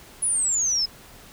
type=exponential sweep; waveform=sine; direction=down; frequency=10310 to 5060 Hz; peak=-20 dBFS; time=0.22-0.86 s; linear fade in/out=10 ms; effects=pink hiss -47 dBFS RMS until 1.32 s